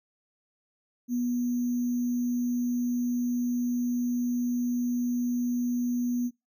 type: tone with sample-and-hold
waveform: sine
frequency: 243.8 Hz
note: B3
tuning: 22 cents flat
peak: -25 dBFS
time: 1.08-6.31 s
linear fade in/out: 50 ms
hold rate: 6300 Hz
effects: noise-tail reverb RT60 0.2 s tail -20 dB re dry